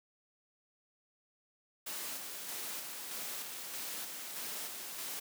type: noise with tremolo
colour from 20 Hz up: white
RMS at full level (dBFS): -41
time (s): 1.86-5.2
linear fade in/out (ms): 10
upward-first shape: square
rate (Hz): 1.6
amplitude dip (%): 30
effects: high-pass 200 Hz 12 dB/octave